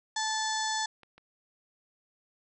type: harmonic tone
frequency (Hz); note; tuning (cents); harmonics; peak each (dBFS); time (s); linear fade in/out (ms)
873; A5; -14; 1 / 2 / 4 / 5 / 6 / 7 / 8 / 9; -32 / -35 / -38 / -39 / -40 / -40 / -41 / -42; 0.16-0.86; 5
type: clicks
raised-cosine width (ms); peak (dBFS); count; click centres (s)
0.3; -37; 2; 1.033 / 1.18
effects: none